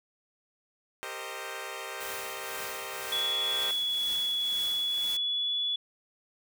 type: chord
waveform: 10% pulse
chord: C minor seventh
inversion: second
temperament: equal with one note detuned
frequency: 392 / 459.2 / 523.3 / 622.3 Hz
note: G4 / Bb4 / C5 / Eb5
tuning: 0 / -26 / 0 / 0 cents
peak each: -34 dBFS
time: 1.03-3.71 s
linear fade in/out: 0 ms
type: noise with tremolo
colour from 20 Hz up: white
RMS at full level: -40 dBFS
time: 2-5.17 s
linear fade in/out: 5 ms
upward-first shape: triangle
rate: 2 Hz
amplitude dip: 60%
type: tone with pitch glide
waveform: sine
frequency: 3383 to 3420 Hz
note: G#7 to A7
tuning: +31 to -50 cents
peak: -27 dBFS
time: 3.12-5.76 s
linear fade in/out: 5 ms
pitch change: +19 cents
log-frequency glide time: 4.6-5.52 s
effects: none